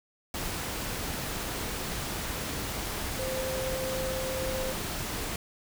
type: tone in noise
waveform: sine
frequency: 522 Hz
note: C5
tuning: 4 cents flat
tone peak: -32 dBFS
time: 3.19-4.72 s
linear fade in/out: 2 ms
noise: pink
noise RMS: -34 dBFS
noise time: 0.34-5.36 s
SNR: -1 dB
effects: none